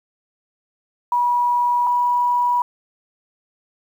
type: tone pair in turn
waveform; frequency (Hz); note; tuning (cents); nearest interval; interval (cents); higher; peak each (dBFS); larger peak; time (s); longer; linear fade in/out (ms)
sine; 969 / 973; B5 / B5; -33 / -26; unison; 7; second; -15; neither; 1.12-1.87 / 1.87-2.62; neither; 2
effects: 8-bit